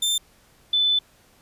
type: tone pair in turn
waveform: sawtooth / sine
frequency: 3573 / 3508 Hz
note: A7 / A7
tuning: +26 / -6 cents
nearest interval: unison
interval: 32 cents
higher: first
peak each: -17 dBFS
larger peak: neither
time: 0.02-0.18 / 0.73-0.99 s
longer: second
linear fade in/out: 5 ms
effects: pink hiss -57 dBFS RMS until 1.41 s + resampled to 32000 Hz